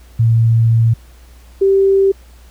sine tone pair in turn, 114.3 / 389.8 Hz, A#2 / G4, -34 / -10 cents, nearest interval octave + major sixth, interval 2124 cents, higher second, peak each -8 dBFS, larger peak neither, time 0.19-0.94 / 1.61-2.12 s, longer first, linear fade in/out 10 ms, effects added 60 Hz sine -39 dBFS peak until 2.5 s + pink hiss -49 dBFS RMS until 2.5 s

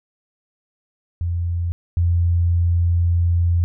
sine tone pair in turn, 86.1 / 86.1 Hz, F2 / F2, -24 / -24 cents, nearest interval unison, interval 0 cents, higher neither, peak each -19 / -14 dBFS, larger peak second, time 1.21-1.72 / 1.97-3.64 s, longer second, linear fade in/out 0 ms, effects none

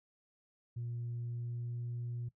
sine tone with pitch glide, 119 to 119.97 Hz, A#2 to B2, +36 to -50 cents, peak -36 dBFS, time 0.76-2.29 s, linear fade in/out 10 ms, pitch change +14 cents, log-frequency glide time 1.13-1.97 s, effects noise-tail reverb RT60 0.1 s tail -18 dB re dry + tanh soft clip ceiling -34 dBFS

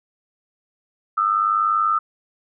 sine tone pair together, 1223.7 / 1324 Hz, D#6 / E6, -29 / +7 cents, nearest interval minor second, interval 136 cents, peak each -19 dBFS, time 1.17-1.99 s, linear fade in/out 10 ms, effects none

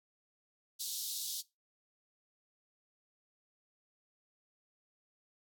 pink high-pass noise, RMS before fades -39 dBFS, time 0.79-1.42 s, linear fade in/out 20 ms, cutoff 3600 Hz, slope 48 dB/octave, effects noise-tail reverb RT60 0.2 s tail -19 dB re dry + AAC 64 kbps

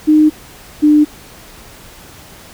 sine tone pair in turn, 306.6 / 299.8 Hz, D#4 / D4, -25 / +36 cents, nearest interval unison, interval 39 cents, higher first, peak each -5 dBFS, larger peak neither, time 0.07-0.3 / 0.82-1.05 s, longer neither, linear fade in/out 20 ms, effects pink hiss -38 dBFS RMS until 2.53 s

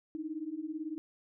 sine beating tone pair, 300.8 / 318.8 Hz, D4 / D#4, +42 / +42 cents, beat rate 18 Hz, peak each -40 / -38 dBFS, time 0.15-0.98 s, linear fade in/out 0 ms, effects none

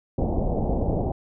pink low-pass noise, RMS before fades -24 dBFS, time 0.18-1.12 s, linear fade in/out 5 ms, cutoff 780 Hz, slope 48 dB/octave, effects none

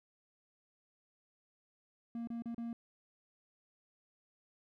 triangle tone with dropouts, 233.1 Hz, A#3, in tune, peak -36 dBFS, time 2.15-2.73 s, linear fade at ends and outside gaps 2 ms, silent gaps 2.273-2.302 / 2.422-2.457 / 2.546-2.58 s, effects none

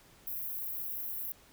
white high-pass noise, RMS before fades -38 dBFS, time 0.27-1.32 s, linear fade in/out 0 ms, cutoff 12000 Hz, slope 48 dB/octave, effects pink hiss -60 dBFS RMS until 1.52 s

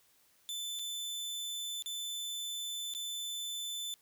sawtooth tone with dropouts, 3520 Hz, A7, in tune, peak -34 dBFS, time 0.49-3.94 s, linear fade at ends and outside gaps 0 ms, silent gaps 0.79-0.794 / 1.823-1.86 / 2.938-2.949 s, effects white hiss -68 dBFS RMS until 4.01 s

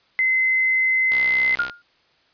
sine tone, 2054 Hz, C7, 33 cents flat, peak -16 dBFS, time 0.19-1.55 s, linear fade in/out 0 ms
click train, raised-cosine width 0.2 ms, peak -14 dBFS, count 38, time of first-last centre 1.12-1.697 s, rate 64.1 Hz
sine tone with exponential decay, 1416 Hz, F6, 23 cents sharp, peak -15 dBFS, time 1.59-1.82 s, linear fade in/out 5 ms, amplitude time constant 49 ms
effects white hiss -60 dBFS RMS until 2.33 s + resampled to 11025 Hz

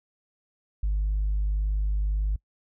sine tone, 50.9 Hz, G#1, 34 cents flat, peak -21 dBFS, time 0.83-2.36 s, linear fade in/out 5 ms, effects noise-tail reverb RT60 0.1 s tail -24 dB re dry + tanh soft clip ceiling -20 dBFS

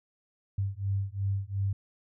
sine beating tone pair, 97.1 / 99.9 Hz, G2 / G2, -16 / +33 cents, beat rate 2.8 Hz, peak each -31 dBFS, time 0.58-1.73 s, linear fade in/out 5 ms, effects none

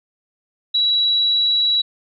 sine tone, 3907 Hz, B7, 19 cents flat, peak -14 dBFS, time 0.74-1.82 s, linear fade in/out 10 ms, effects none

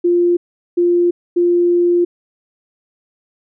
sine tone bursts at uneven times, 349.2 Hz, F4, in tune, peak -10 dBFS, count 3, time 0.04-0.37 / 0.77-1.11 / 1.36-2.05 s, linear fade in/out 10 ms, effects none

